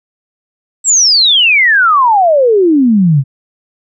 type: exponential sweep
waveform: sine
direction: down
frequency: 7902 to 128.9 Hz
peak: -5 dBFS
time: 0.84-3.24 s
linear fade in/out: 50 ms
effects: none